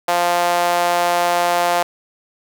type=tone with high-pass filter; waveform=sawtooth; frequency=174.61 Hz; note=F3; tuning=in tune; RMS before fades=-17 dBFS; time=0.08-1.83 s; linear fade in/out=5 ms; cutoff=690 Hz; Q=2.7; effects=none